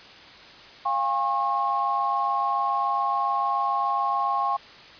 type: tone cluster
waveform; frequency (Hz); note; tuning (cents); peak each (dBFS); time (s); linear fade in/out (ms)
sine; 701 / 808 / 1085; F5 / G#5 / C#6; +6 / -48 / -37; -31 / -26 / -24; 0.85-4.57; 10
effects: white hiss -46 dBFS RMS until 4.99 s + resampled to 11025 Hz